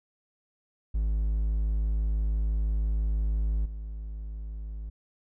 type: tone with level steps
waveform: triangle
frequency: 53 Hz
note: G#1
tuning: 36 cents sharp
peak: -22 / -32 dBFS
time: 0.94-4.9 s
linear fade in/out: 10 ms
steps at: 3.65 s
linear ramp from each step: 10 ms
effects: none